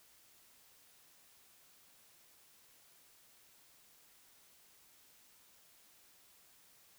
silence, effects white hiss -65 dBFS RMS until 6.98 s

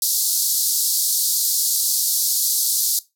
white band-pass noise, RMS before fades -20 dBFS, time 0.02-2.99 s, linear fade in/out 2 ms, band 4100 to 15000 Hz, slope 48 dB/octave, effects noise-tail reverb RT60 0.2 s tail -18 dB re dry

